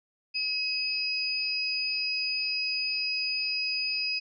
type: tone pair together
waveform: sine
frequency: 2560 / 4951 Hz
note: D#7 / D#8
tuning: +49 / -9 cents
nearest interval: major seventh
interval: 1142 cents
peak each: -31 / -29 dBFS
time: 0.34-4.2 s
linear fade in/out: 20 ms
effects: none